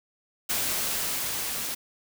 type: noise with level ramp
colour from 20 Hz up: white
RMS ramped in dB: -27 to -32 dBFS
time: 0.49-1.75 s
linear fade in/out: 10 ms
effects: none